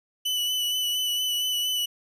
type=tone with vibrato; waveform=40% pulse; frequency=2980 Hz; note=F#7; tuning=12 cents sharp; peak=-23 dBFS; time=0.25-1.86 s; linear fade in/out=10 ms; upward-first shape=sine; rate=4.3 Hz; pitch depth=22 cents each way; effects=none